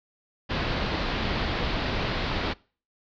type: low-pass noise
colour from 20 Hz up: pink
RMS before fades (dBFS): -28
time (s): 0.49-2.54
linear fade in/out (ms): 20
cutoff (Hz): 4600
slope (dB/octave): 48
effects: noise-tail reverb RT60 0.4 s tail -24 dB re dry